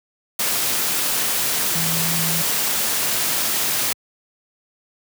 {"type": "tone in noise", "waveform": "sine", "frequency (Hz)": 164.81, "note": "E3", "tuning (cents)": 0, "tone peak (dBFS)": -25, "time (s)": [1.75, 2.42], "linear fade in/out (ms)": 5, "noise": "white", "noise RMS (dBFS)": -21, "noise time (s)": [0.39, 3.93], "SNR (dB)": -7, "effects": ["high-pass 100 Hz 12 dB/octave"]}